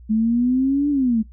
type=exponential two-way sweep; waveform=sine; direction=up then down; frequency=214.2 to 293.7 to 214.2 Hz; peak=-15 dBFS; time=0.09-1.23 s; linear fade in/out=20 ms; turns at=0.9 s; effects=noise-tail reverb RT60 0.1 s tail -18 dB re dry + added 60 Hz sine -40 dBFS peak until 1.32 s